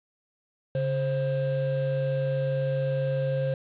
triangle tone pair together, 139.4 / 529.5 Hz, C#3 / C5, +10 / +21 cents, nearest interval octave + major seventh, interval 2311 cents, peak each -25 dBFS, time 0.75-3.54 s, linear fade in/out 2 ms, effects resampled to 8000 Hz + 8-bit

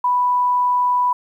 sine tone, 988 Hz, B5, in tune, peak -14 dBFS, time 0.04-1.13 s, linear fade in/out 5 ms, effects 9-bit

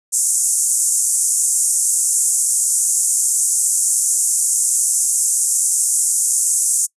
white band-pass noise, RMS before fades -17 dBFS, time 0.12-6.87 s, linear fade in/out 20 ms, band 6600 to 10000 Hz, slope 48 dB/octave, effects noise-tail reverb RT60 0.1 s tail -25 dB re dry + resampled to 32000 Hz

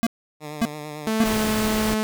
square tone bursts, 229.4 Hz, A#3, 28 cents flat, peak -18 dBFS, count 3, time 0.03-1.238 s, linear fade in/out 0 ms, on 36 ms, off 550 ms
10% pulse tone with vibrato, 150.3 Hz, D3, 40 cents sharp, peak -24 dBFS, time 0.4-1.12 s, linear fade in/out 50 ms, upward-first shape sine, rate 9 Hz, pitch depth 33 cents each way
sawtooth tone with pitch glide, 220 to 216.3 Hz, A3 to A3, 0 to -29 cents, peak -17 dBFS, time 1.07-2.03 s, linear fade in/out 0 ms, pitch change -29 cents, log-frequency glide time 1.23-1.41 s
pink noise, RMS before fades -28 dBFS, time 1.24-1.95 s, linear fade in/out 20 ms
effects none

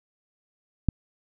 click, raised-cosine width 5 ms, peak -8 dBFS, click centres 0.887 s, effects none

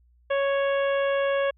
harmonic tone, 554.4 Hz, C#5, in tune, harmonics 1 / 2 / 3 / 4 / 5 / 6, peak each -22 / -32 / -32 / -39 / -38 / -42 dBFS, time 0.3-1.51 s, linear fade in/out 10 ms, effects added 60 Hz sine -57 dBFS peak until 1.57 s

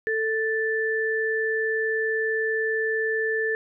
sine tone pair together, 442.3 / 1760 Hz, A4 / A6, +9 / 0 cents, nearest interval 2 octaves, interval 2391 cents, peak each -25 dBFS, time 0.07-3.55 s, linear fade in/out 0 ms, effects none

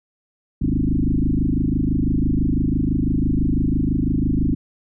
sine tone with frequency modulation, 155.56 Hz, D#3, in tune, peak -16 dBFS, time 0.61-4.55 s, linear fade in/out 10 ms, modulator 26 Hz, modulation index 5.6, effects none

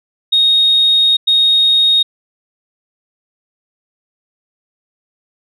sine tone bursts at uneven times, 3729 Hz, A#7, in tune, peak -7 dBFS, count 2, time 0.32-1.17 / 1.27-2.03 s, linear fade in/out 10 ms, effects tanh soft clip ceiling -3 dBFS

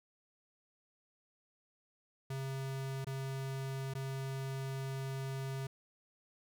square tone with dropouts, 134.5 Hz, C3, 48 cents sharp, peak -38 dBFS, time 2.3-5.67 s, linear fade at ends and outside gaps 5 ms, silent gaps 3.046-3.068 / 3.938-3.95 s, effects none

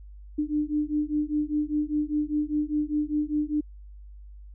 sine beating tone pair, 296.9 / 301.9 Hz, D4 / D4, +19 / +48 cents, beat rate 5 Hz, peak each -27 dBFS, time 0.38-3.61 s, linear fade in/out 10 ms, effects added 50 Hz sine -42 dBFS peak until 4.54 s

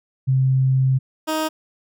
sine / 15% pulse tone pair in turn, 131.8 / 313.5 Hz, C3 / D#4, +13 / +13 cents, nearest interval octave + minor third, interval 1500 cents, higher second, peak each -14 dBFS, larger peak neither, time 0.27-0.99 / 1.27-1.49 s, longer first, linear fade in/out 20 ms, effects none

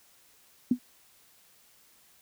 sine tone with exponential decay, 246.9 Hz, B3, in tune, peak -16 dBFS, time 0.71-0.79 s, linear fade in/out 5 ms, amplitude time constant 17 ms, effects white hiss -61 dBFS RMS until 2.21 s

